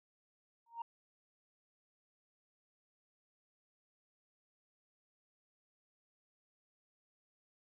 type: tone with exponential growth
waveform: sine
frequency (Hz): 929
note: A#5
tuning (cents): -6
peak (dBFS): -34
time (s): 0.66-0.82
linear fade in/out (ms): 5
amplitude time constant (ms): 33
effects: tanh soft clip ceiling -35 dBFS